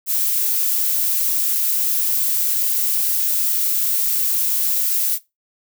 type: noise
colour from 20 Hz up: violet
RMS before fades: -19 dBFS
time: 0.06-5.19 s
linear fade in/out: 50 ms
effects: noise-tail reverb RT60 0.2 s tail -18 dB re dry